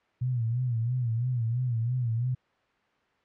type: tone with vibrato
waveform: sine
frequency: 120 Hz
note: B2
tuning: 49 cents flat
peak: -25 dBFS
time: 0.21-2.35 s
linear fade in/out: 10 ms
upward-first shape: sine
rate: 3 Hz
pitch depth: 110 cents each way
effects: white hiss -67 dBFS RMS until 3.24 s + low-pass 2000 Hz 12 dB/octave